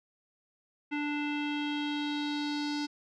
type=tone with low-pass filter sweep; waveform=square; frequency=293.7 Hz; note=D4; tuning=in tune; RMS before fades=-33 dBFS; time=0.91-2.87 s; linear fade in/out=20 ms; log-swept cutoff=2400 to 4900 Hz; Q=3.8; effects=none